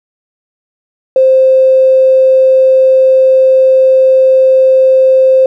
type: tone with tanh clipping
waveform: triangle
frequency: 524 Hz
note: C5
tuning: 2 cents sharp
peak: -3 dBFS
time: 1.16-5.46 s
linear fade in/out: 2 ms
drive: 3 dB
effects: none